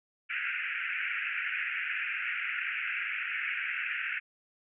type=band-pass noise; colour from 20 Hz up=white; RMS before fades=-34 dBFS; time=0.29-4.2 s; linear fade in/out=20 ms; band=1400 to 2700 Hz; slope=96 dB/octave; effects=none